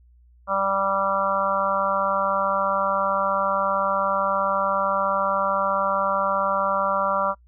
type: harmonic tone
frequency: 195.4 Hz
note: G3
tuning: 5 cents flat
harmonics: 1 / 3 / 4 / 5 / 6 / 7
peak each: -36 / -25 / -31 / -27 / -24 / -27 dBFS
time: 0.47-7.35 s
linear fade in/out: 50 ms
effects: noise-tail reverb RT60 0.1 s tail -25 dB re dry + added 60 Hz sine -51 dBFS peak until 7.47 s